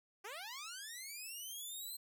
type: linear sweep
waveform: 10% pulse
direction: up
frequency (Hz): 370 to 4163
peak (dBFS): -37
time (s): 0.24-1.97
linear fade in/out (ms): 10
effects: none